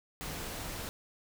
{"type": "tone in noise", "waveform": "sine", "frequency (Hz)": 155.56, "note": "D#3", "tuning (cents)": 0, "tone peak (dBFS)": -47, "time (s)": [0.24, 0.44], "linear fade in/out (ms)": 0, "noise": "pink", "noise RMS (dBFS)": -40, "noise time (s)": [0.21, 0.89], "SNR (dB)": -10, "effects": []}